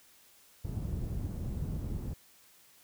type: low-pass noise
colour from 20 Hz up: white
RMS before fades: -36 dBFS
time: 0.64-2.14 s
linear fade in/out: 10 ms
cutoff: 120 Hz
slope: 12 dB/octave
effects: white hiss -61 dBFS RMS until 2.83 s